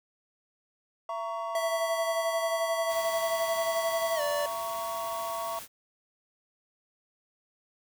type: chord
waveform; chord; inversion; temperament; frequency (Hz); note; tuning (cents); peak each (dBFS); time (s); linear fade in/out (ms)
triangle; A# diminished; second; just; 671.3 / 932.3 / 1118.8; E5 / A#5 / C#6; +31 / 0 / +16; -33 / -36 / -34; 1.09-5.59; 2
type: tone with pitch glide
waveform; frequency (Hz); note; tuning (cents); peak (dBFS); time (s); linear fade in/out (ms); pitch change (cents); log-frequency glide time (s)
square; 660 to 584.6; E5 to D5; +2 to -8; -29; 1.55-4.46; 2; -210; 4.15-4.21
type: noise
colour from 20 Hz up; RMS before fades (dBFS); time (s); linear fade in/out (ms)
white; -43; 2.87-5.68; 50
effects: none

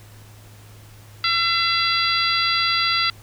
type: harmonic tone with a mistuned harmonic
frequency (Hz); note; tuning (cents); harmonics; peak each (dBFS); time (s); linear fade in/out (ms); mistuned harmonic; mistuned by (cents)
677; E5; +46; 2 / 3 / 4 / 5 / 6 / 7; -23 / -25 / -27 / -26 / -26 / -23; 1.24-3.1; 2; 6; -21
effects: added 105 Hz sine -43 dBFS peak until 3.22 s + pink hiss -49 dBFS RMS until 3.22 s

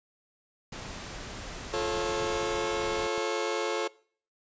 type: noise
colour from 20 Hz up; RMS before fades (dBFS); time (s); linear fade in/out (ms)
pink; -40; 0.72-3.07; 5
type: chord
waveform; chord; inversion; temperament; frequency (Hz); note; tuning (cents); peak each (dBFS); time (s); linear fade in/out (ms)
sawtooth; F augmented; none; just; 349.2 / 436.5 / 545.7; F4 / A4 / C#5; 0 / -14 / -27; -30 / -27 / -29; 1.73-3.88; 10
type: clicks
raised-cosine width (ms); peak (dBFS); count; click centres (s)
2; -30; 5; 1.973 / 2.225 / 2.431 / 3 / 3.179
effects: noise-tail reverb RT60 0.5 s tail -22 dB re dry + resampled to 16000 Hz

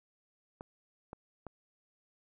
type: clicks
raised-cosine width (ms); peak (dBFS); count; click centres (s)
1; -29; 3; 0.609 / 1.131 / 1.467
effects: none

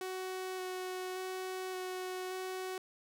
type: tone with vibrato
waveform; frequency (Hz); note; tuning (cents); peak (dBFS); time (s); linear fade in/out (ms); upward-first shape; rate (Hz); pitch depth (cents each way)
sawtooth; 371.3; F#4; +6; -34; 0.01-2.78; 2; square; 0.87; 9
effects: none

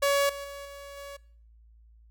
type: tone with level steps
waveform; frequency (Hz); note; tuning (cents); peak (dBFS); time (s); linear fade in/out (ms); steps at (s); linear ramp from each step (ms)
sawtooth; 563; C#5; +27; -18 / -32 / -35 / -38 / -36; 0.02-1.17; 10; 0.29 / 0.44 / 0.65 / 0.97; 5
effects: noise-tail reverb RT60 0.6 s tail -22 dB re dry + added 56 Hz sine -53 dBFS peak until 2.1 s

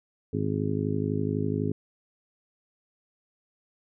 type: harmonic tone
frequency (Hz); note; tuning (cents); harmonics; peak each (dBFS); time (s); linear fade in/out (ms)
52; G#1; +3; 2 / 3 / 4 / 5 / 6 / 7 / 8; -31 / -31 / -35 / -31 / -37 / -37 / -33; 0.33-1.72; 5
effects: none

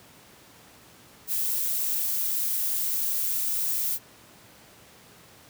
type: noise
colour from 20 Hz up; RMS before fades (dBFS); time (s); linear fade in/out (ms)
violet; -27; 1.27-3.99; 50
effects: pink hiss -52 dBFS RMS until 5.49 s + high-pass 100 Hz 12 dB/octave

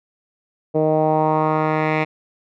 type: tone with low-pass filter sweep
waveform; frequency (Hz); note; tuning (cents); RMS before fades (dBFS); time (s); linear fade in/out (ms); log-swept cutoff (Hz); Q
10% pulse; 155.56; D#3; 0; -18; 0.74-2.05; 20; 520 to 2300; 2.5
effects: none

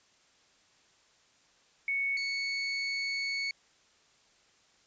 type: tone pair in turn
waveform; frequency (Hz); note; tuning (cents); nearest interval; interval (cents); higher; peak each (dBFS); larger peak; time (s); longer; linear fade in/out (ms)
sine / 30% pulse; 2217 / 2217; C#7 / C#7; 0 / 0; unison; 0; neither; -28; neither; 1.88-2.17 / 2.17-3.51; second; 2
effects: white hiss -65 dBFS RMS until 4.86 s + resampled to 16000 Hz

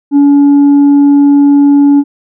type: tone with tanh clipping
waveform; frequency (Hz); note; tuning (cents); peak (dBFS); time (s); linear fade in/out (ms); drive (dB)
sine; 284.5; C#4; +45; -3; 0.11-2.04; 50; 2
effects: none

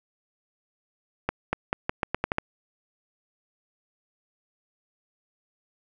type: accelerating click train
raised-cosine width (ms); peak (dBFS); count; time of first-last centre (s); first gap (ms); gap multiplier
0.5; -9; 9; 1.29-2.384; 240; 0.83
effects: none

